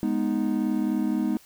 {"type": "chord", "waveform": "triangle", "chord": "G# minor", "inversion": "none", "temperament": "equal", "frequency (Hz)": [207.7, 246.9, 311.1], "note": ["G#3", "B3", "D#4"], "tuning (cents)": [0, 0, 0], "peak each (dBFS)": -25, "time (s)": [0.03, 1.37], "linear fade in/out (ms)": 0, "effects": ["white hiss -54 dBFS RMS until 1.45 s"]}